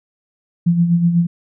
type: tone with tremolo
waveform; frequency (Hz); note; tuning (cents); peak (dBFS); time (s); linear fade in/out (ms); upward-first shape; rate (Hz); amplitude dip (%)
sine; 171.3; F3; -33; -9; 0.66-1.27; 10; sine; 8.1; 55
effects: none